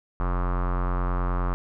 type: tone with low-pass filter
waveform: square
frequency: 44.79 Hz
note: F1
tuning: 44 cents sharp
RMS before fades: -25 dBFS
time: 0.2-1.54 s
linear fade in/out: 0 ms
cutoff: 1200 Hz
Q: 4.4
effects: none